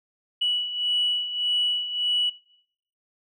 sine beating tone pair, 2942 / 2943.7 Hz, F#7 / F#7, -11 / -10 cents, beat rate 1.7 Hz, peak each -29 / -23 dBFS, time 0.41-2.3 s, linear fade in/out 10 ms, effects noise-tail reverb RT60 0.7 s tail -20 dB re dry + tanh soft clip ceiling -15 dBFS

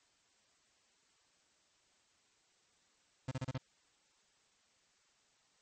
35% pulse tone bursts, 130 Hz, C3, 11 cents flat, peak -34 dBFS, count 5, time 3.28-3.578 s, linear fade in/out 5 ms, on 34 ms, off 32 ms, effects white hiss -72 dBFS RMS until 5.61 s + MP3 32 kbps

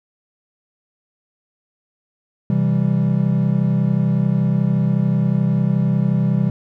triangle chord, C major, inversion none, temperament equal, 130.81 / 164.81 / 196 Hz, C3 / E3 / G3, 0 / 0 / 0 cents, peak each -17 dBFS, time 2.5-6.5 s, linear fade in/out 2 ms, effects none

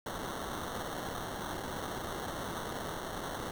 white noise with sample-and-hold, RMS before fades -39 dBFS, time 0.06-3.51 s, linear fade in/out 2 ms, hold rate 2450 Hz, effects none

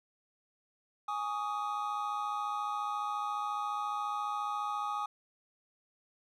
triangle chord, Ab suspended fourth, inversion none, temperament equal with one note detuned, 830.6 / 1130.1 / 1244.5 Hz, Ab5 / Db6 / Eb6, 0 / +33 / 0 cents, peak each -35 / -38 / -34 dBFS, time 1.08-5.06 s, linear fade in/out 5 ms, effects none

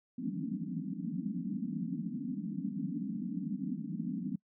pink band-pass noise, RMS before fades -37 dBFS, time 0.18-4.36 s, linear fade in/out 5 ms, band 160 to 290 Hz, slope 96 dB/octave, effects noise-tail reverb RT60 0.1 s tail -26 dB re dry

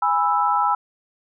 sine chord, E major, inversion first, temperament just, 824.1 / 988.9 / 1318.5 Hz, G#5 / B5 / E6, -14 / +2 / 0 cents, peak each -21 dBFS, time 0.02-0.75 s, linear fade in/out 5 ms, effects none

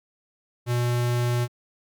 square tone, 121.2 Hz, B2, 32 cents flat, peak -22 dBFS, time 0.66-1.48 s, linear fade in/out 50 ms, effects Opus 48 kbps

